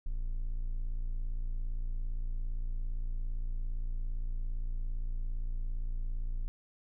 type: tone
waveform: triangle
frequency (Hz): 28.77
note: A#0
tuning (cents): -22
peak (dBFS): -29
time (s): 0.06-6.48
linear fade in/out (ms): 0
effects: none